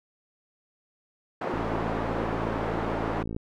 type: band-pass noise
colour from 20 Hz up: pink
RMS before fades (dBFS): -31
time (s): 1.41-3.23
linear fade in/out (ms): 5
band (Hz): 310 to 1100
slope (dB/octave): 12
type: click train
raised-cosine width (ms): 3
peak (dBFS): -21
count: 103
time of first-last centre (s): 1.54-3.365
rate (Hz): 55.9
effects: none